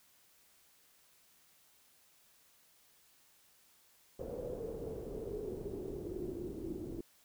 pink noise with low-pass filter sweep, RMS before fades -42 dBFS, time 4.19-7.01 s, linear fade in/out 5 ms, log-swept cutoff 500 to 330 Hz, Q 6.9, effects white hiss -67 dBFS RMS until 7.24 s

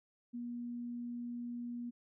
sine tone, 240 Hz, B3, 49 cents flat, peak -39 dBFS, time 0.33-1.91 s, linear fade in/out 20 ms, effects none

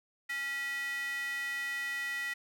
square tone with high-pass filter, 277.2 Hz, C#4, in tune, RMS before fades -36 dBFS, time 0.29-2.34 s, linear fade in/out 10 ms, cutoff 1900 Hz, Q 6.4, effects none

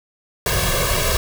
pink noise with comb filter, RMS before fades -19 dBFS, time 0.46-1.17 s, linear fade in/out 2 ms, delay 1.8 ms, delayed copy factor +0.95, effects none

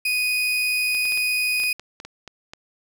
35% pulse tone, 2489 Hz, D#7, in tune, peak -18 dBFS, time 0.05-1.73 s, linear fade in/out 5 ms
clicks, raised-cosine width 0.2 ms, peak -20 dBFS, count 11, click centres 0.948 / 1.054 / 1.122 / 1.175 / 1.6 / 1.636 / 1.796 / 2.001 / 2.05 / 2.277 / 2.535 s
effects none

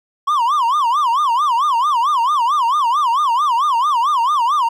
triangle tone with vibrato, 1058 Hz, C6, 19 cents sharp, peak -11 dBFS, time 0.27-4.69 s, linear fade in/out 10 ms, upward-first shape sine, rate 4.5 Hz, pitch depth 250 cents each way, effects none

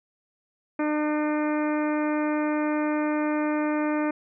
harmonic tone, 301.7 Hz, D4, 47 cents sharp, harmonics 1 / 2 / 3 / 4 / 5 / 6 / 7 / 8, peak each -24 / -30 / -34 / -36 / -38 / -40 / -41 / -42 dBFS, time 0.79-4.11 s, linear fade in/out 5 ms, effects none

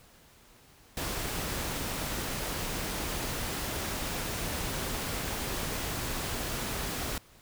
pink noise, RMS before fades -34 dBFS, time 0.97-7.18 s, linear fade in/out 2 ms, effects pink hiss -58 dBFS RMS until 7.41 s

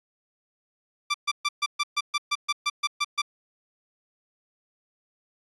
15% pulse tone bursts, 1174.7 Hz, D6, in tune, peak -16 dBFS, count 13, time 1.1-3.219 s, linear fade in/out 10 ms, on 43 ms, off 130 ms, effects resampled to 22050 Hz

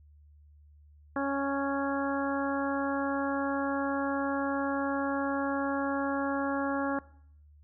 harmonic tone, 277.2 Hz, C#4, in tune, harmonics 1 / 2 / 3 / 4 / 5 / 6, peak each -31 / -34 / -36 / -37 / -38 / -39 dBFS, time 1.16-6.99 s, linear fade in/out 2 ms, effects noise-tail reverb RT60 0.6 s tail -19 dB re dry + added 74 Hz sine -54 dBFS peak until 7.63 s

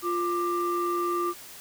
sine tone pair together, 349.5 / 1185 Hz, F4 / D6, +1 / +15 cents, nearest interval octave + major sixth, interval 2114 cents, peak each -26 dBFS, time 0.02-1.34 s, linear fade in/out 50 ms, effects tanh soft clip ceiling -20 dBFS + white hiss -45 dBFS RMS until 1.6 s

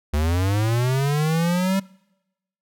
square linear sweep, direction up, 71.5 to 196 Hz, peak -19 dBFS, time 0.13-1.8 s, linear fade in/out 10 ms, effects noise-tail reverb RT60 0.9 s tail -24 dB re dry

